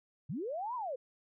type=linear two-way sweep; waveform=sine; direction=up then down; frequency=113.8 to 1029 to 475.5 Hz; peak=-35 dBFS; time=0.29-0.96 s; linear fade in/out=10 ms; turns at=0.75 s; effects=none